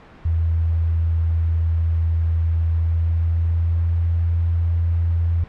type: tone with pitch glide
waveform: sine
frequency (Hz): 82.41 to 84.34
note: E2 to E2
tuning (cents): 0 to +40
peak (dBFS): -16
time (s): 0.25-5.44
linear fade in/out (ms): 5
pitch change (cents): +40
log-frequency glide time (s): 2.7-4.01
effects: pink hiss -44 dBFS RMS until 5.48 s + low-pass 2000 Hz 12 dB/octave